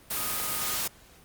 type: tone in noise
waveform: sine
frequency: 1244.5 Hz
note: D#6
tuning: in tune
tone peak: -39 dBFS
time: 0.16-0.77 s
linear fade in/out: 10 ms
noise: white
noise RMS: -30 dBFS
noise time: 0.1-0.88 s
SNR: -12 dB
effects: pink hiss -55 dBFS RMS until 1.24 s + Opus 32 kbps